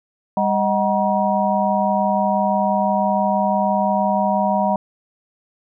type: tone cluster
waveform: sine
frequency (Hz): 200.5 / 623 / 749 / 954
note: G3 / D#5 / F#5 / A#5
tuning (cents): +39 / +2 / +21 / +40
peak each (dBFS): -21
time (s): 0.37-4.76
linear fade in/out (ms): 2
effects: none